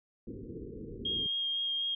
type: low-pass noise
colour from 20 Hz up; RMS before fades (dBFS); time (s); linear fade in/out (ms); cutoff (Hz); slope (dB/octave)
white; -43; 0.27-1.27; 5; 470; 96
type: tone with vibrato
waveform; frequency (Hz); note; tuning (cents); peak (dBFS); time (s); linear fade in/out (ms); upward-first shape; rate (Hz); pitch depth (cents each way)
sine; 3238; G#7; -45; -30; 1.05-1.95; 5; sine; 4; 11
effects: none